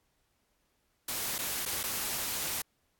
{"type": "noise with dropouts", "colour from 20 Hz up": "white", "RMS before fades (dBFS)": -34, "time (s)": [1.08, 2.62], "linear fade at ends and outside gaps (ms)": 5, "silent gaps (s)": [[1.383, 1.387], [1.653, 1.659], [1.833, 1.837]], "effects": ["pink hiss -75 dBFS RMS until 2.99 s", "AAC 64 kbps"]}